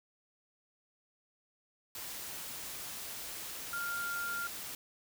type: tone in noise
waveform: sine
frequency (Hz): 1396.9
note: F6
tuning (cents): 0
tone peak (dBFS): -35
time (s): 3.73-4.47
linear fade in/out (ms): 2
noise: white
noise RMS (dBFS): -43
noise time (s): 1.95-4.75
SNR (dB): +5
effects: none